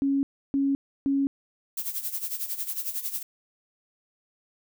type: tone bursts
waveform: sine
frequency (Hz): 276.2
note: C#4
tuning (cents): -6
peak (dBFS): -21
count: 3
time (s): 0.02-1.27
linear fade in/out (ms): 0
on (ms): 210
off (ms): 310
type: noise with tremolo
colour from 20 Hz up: violet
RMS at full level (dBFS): -29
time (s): 1.77-3.23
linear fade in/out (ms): 5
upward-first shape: sine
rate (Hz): 11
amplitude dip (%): 75
effects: none